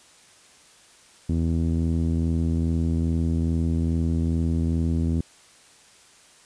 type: tone with low-pass filter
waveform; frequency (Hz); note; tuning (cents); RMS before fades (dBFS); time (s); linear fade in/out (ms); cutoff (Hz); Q
sawtooth; 82.41; E2; 0; -23; 1.29-5.21; 5; 260; 1.9
effects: white hiss -53 dBFS RMS until 6.45 s + resampled to 22050 Hz